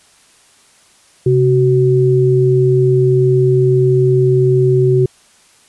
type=tone pair together; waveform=sine; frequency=131.95 / 374.3 Hz; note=C3 / F#4; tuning=+15 / +20 cents; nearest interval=octave + tritone; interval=1805 cents; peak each=-11 dBFS; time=1.26-5.06 s; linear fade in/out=5 ms; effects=white hiss -49 dBFS RMS until 5.68 s + resampled to 24000 Hz